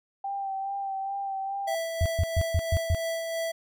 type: tone with vibrato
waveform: sine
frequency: 784 Hz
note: G5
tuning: in tune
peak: -29 dBFS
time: 0.24-1.75 s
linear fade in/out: 5 ms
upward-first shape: sine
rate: 2.4 Hz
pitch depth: 25 cents each way
type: tone with tremolo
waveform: square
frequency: 659.3 Hz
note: E5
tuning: in tune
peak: -28 dBFS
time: 1.67-3.52 s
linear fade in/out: 10 ms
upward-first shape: sine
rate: 3 Hz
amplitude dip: 35%
type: tone bursts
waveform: sine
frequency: 84.9 Hz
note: F2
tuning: 48 cents flat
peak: -20 dBFS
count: 6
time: 2.01-2.948 s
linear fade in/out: 0 ms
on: 48 ms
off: 130 ms
effects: none